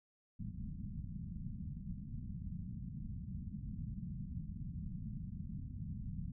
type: low-pass noise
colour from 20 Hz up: white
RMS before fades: -44 dBFS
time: 0.39-6.32 s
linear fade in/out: 5 ms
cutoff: 210 Hz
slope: 48 dB/octave
effects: none